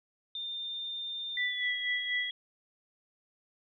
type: tone with pitch glide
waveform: sine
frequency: 3609 to 3309 Hz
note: A7 to G#7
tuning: +43 to -7 cents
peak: -35 dBFS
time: 0.35-2.31 s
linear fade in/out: 2 ms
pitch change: -150 cents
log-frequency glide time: 1.33-1.71 s
type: tone with tremolo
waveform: sine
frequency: 1975.5 Hz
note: B6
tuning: in tune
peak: -28 dBFS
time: 1.37-2.3 s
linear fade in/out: 2 ms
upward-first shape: sine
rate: 4.1 Hz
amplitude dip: 65%
effects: none